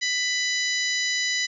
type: harmonic tone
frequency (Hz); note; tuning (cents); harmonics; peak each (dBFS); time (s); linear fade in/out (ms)
994; B5; +11; 2 / 3 / 4 / 5 / 6 / 7; -26 / -33 / -29 / -31 / -32 / -34; 0.01-1.47; 20
effects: none